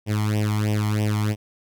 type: tone with flanger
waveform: sawtooth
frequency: 105.9 Hz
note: G#2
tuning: 34 cents sharp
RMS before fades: -22 dBFS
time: 0.06-1.36 s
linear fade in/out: 50 ms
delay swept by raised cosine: 0.35 to 0.96 ms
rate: 3.1 Hz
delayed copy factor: +0.9
effects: none